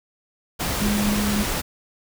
sine tone in noise, 206.7 Hz, G#3, 8 cents flat, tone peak -20 dBFS, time 0.8-1.44 s, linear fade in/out 20 ms, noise pink, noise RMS -25 dBFS, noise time 0.59-1.62 s, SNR +2 dB, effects none

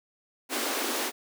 pink high-pass noise, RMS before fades -30 dBFS, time 0.49-1.12 s, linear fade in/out 50 ms, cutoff 240 Hz, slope 96 dB/octave, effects none

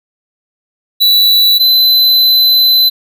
square tone pair in turn, 3951 / 4029 Hz, B7 / B7, 0 / +34 cents, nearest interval unison, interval 34 cents, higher second, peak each -6 dBFS, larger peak neither, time 1-1.59 / 1.59-2.9 s, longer second, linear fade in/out 20 ms, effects none

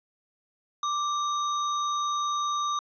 sine tone with sample-and-hold, 1175 Hz, D6, 1 cent sharp, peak -25 dBFS, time 0.83-2.79 s, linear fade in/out 2 ms, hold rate 4900 Hz, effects resampled to 16000 Hz

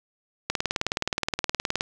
click train, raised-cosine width 0.2 ms, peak -7 dBFS, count 26, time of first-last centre 0.5-1.809 s, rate 19.1 Hz, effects none

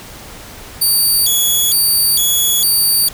5% pulse tone with vibrato, 3951 Hz, B7, in tune, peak -4 dBFS, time 0.81-3.09 s, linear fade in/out 10 ms, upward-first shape square, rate 1.1 Hz, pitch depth 270 cents each way, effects pink hiss -34 dBFS RMS until 3.13 s

